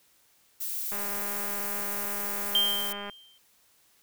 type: noise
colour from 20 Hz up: violet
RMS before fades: -33 dBFS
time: 0.6-2.93 s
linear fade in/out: 10 ms
type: click train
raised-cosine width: 0.5 ms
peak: -24 dBFS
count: 443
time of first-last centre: 0.92-3.097 s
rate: 203 Hz
type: tone with exponential decay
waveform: sine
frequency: 3149 Hz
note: G7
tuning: 7 cents sharp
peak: -19 dBFS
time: 2.55-3.38 s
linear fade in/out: 1 ms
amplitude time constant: 180 ms
effects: white hiss -64 dBFS RMS until 4.02 s